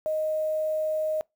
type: tone with quantisation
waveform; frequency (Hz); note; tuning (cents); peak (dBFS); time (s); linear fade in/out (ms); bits
sine; 622.3; D#5; 0; -24; 0.06-1.21; 0; 8
effects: noise-tail reverb RT60 0.2 s tail -26 dB re dry